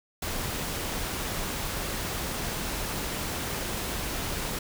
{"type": "noise", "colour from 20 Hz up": "pink", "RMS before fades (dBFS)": -32, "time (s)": [0.22, 4.59], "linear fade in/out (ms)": 5, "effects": []}